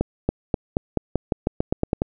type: accelerating click train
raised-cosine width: 2 ms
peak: -6 dBFS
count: 13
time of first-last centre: 0.01-2.019 s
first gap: 280 ms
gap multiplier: 0.9
effects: none